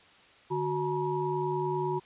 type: tone cluster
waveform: sine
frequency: 148.8 / 368.7 / 866 / 956 Hz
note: D3 / F#4 / A5 / A#5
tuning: +23 / -6 / -28 / +43 cents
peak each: -35 / -30 / -39 / -33 dBFS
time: 0.5-2 s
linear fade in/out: 20 ms
effects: white hiss -57 dBFS RMS until 2.05 s + resampled to 8000 Hz